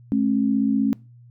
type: tone pair together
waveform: sine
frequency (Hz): 214.9 / 270.8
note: A3 / C#4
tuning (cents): -41 / -40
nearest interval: major third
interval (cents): 401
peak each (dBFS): -20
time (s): 0.12-0.93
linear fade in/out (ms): 0
effects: noise-tail reverb RT60 0.3 s tail -24 dB re dry + added 120 Hz sine -45 dBFS peak until 1.3 s